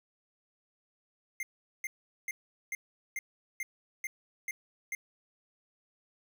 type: tone bursts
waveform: square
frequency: 2100 Hz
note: C7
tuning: 6 cents sharp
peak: -34 dBFS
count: 9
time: 1.4-4.95 s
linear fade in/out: 2 ms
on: 30 ms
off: 410 ms
effects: none